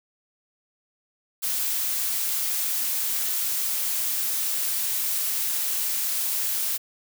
blue noise, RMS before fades -26 dBFS, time 1.42-6.78 s, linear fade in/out 20 ms, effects none

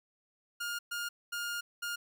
sawtooth tone bursts at uneven times, 1415 Hz, F6, 22 cents sharp, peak -31 dBFS, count 4, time 0.6-0.79 / 0.91-1.09 / 1.32-1.61 / 1.82-1.96 s, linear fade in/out 10 ms, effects none

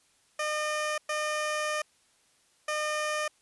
15% pulse tone bursts at uneven times, 607 Hz, D#5, 43 cents flat, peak -22 dBFS, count 3, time 0.39-0.98 / 1.09-1.82 / 2.68-3.28 s, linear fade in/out 5 ms, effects white hiss -66 dBFS RMS until 3.41 s + resampled to 24000 Hz

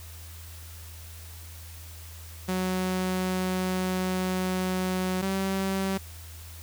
sawtooth tone pair in turn, 185 / 192.5 Hz, F#3 / G3, 0 / -31 cents, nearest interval minor second, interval 69 cents, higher second, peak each -22 dBFS, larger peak neither, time 2.48-5.22 / 5.22-5.98 s, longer first, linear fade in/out 10 ms, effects added 82 Hz sine -42 dBFS peak until 6.62 s + white hiss -48 dBFS RMS until 6.62 s

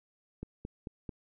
click train, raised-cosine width 3 ms, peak -26 dBFS, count 4, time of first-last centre 0.43-1.092 s, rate 4.53 Hz, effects none

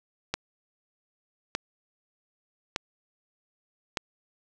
click train, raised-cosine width 0.2 ms, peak -10 dBFS, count 4, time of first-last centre 0.34-3.972 s, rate 0.826 Hz, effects none

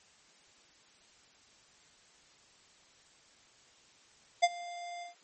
square tone with ADSR envelope, 698.5 Hz, F5, in tune, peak -20 dBFS, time 4.42-5.15 s, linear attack 19 ms, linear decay 39 ms, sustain -21 dB, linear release 130 ms, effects white hiss -62 dBFS RMS until 5.23 s + MP3 32 kbps

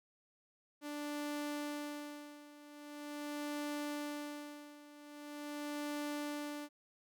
sawtooth tone with tremolo, 293.7 Hz, D4, in tune, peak -34 dBFS, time 0.81-6.69 s, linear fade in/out 50 ms, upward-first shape sine, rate 0.43 Hz, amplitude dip 85%, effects none

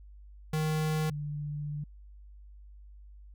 square / sine tone pair in turn, 155.56 / 147.5 Hz, D#3 / D3, 0 / +8 cents, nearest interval minor second, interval 92 cents, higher first, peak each -28 / -33 dBFS, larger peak first, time 0.53-1.1 / 1.1-1.84 s, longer second, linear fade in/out 5 ms, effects added 50 Hz sine -48 dBFS peak until 3.34 s

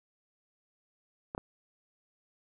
clicks, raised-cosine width 1 ms, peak -22 dBFS, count 2, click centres 1.349 / 1.379 s, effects none

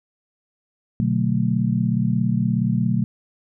sine chord, B minor seventh, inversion none, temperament just, 123.47 / 148.16 / 185.21 / 222.2 Hz, B2 / D3 / F#3 / A3, 0 / +16 / +2 / +17 cents, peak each -22 / -26 / -22 / -23 dBFS, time 1-3.04 s, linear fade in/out 0 ms, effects none

